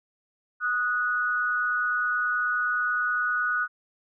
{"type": "tone pair together", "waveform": "sine", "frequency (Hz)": [1242.5, 1472], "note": ["D#6", "F#6"], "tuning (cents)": [-3, -9], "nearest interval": "minor third", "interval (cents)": 294, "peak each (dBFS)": [-29, -24], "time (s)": [0.6, 3.68], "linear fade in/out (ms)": 50, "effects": []}